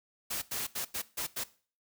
white noise bursts at uneven times, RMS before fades -35 dBFS, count 6, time 0.3-0.42 / 0.51-0.67 / 0.75-0.85 / 0.94-1.02 / 1.17-1.27 / 1.36-1.44 s, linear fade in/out 10 ms, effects noise-tail reverb RT60 0.4 s tail -18 dB re dry

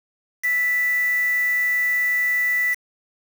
sine tone with quantisation, 1975.5 Hz, B6, in tune, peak -18 dBFS, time 0.43-2.75 s, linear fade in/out 20 ms, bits 5, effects none

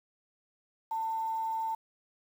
sine tone with quantisation, 894 Hz, A5, 27 cents sharp, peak -30 dBFS, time 0.91-1.75 s, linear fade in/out 5 ms, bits 9, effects none

